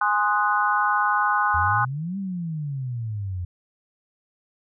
sine chord, Ab dominant seventh, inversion none, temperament equal, 830.6 / 1046.5 / 1244.5 / 1480 Hz, Ab5 / C6 / Eb6 / Gb6, 0 / 0 / 0 / 0 cents, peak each -24 dBFS, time 0.01-1.85 s, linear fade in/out 5 ms
sine exponential two-way sweep, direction up then down, 80 to 200 to 86.6 Hz, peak -26 dBFS, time 1.54-3.45 s, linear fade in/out 5 ms, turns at 2.18 s
effects none

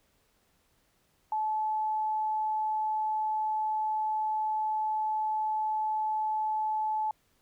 sine tone, 864 Hz, A5, 32 cents flat, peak -27 dBFS, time 1.32-7.11 s, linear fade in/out 2 ms, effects pink hiss -70 dBFS RMS until 7.41 s

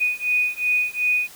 sine beating tone pair, 2478 / 2480.7 Hz, D#7 / D#7, -8 / -6 cents, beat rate 2.7 Hz, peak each -22 dBFS, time 0-1.28 s, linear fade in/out 20 ms, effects white hiss -44 dBFS RMS until 1.35 s

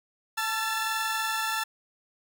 sawtooth tone cluster, 883 / 1346 / 1745 Hz, A5 / E6 / A6, +6 / +36 / -15 cents, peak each -28 dBFS, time 0.37-1.64 s, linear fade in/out 10 ms, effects none

